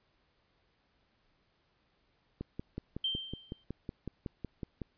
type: click train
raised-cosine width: 3 ms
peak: -25 dBFS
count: 14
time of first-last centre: 2.41-4.817 s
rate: 5.4 Hz
type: tone with exponential decay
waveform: sine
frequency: 3138 Hz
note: G7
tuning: 1 cent sharp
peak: -28 dBFS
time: 3.04-3.64 s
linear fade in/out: 5 ms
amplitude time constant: 130 ms
effects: pink hiss -73 dBFS RMS until 4.97 s + resampled to 11025 Hz